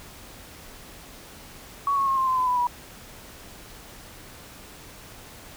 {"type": "tone with pitch steps", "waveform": "sine", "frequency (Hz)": [1121, 1098.6, 1076.6, 1055, 1033.9, 1013.2, 992.9, 973.1], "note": ["C#6", "C#6", "C6", "C6", "C6", "B5", "B5", "B5"], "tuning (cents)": [19, -16, 49, 14, -21, 44, 9, -26], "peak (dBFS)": -20, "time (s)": [1.87, 2.67], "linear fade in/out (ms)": 2, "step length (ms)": 100, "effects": ["pink hiss -45 dBFS RMS until 5.56 s"]}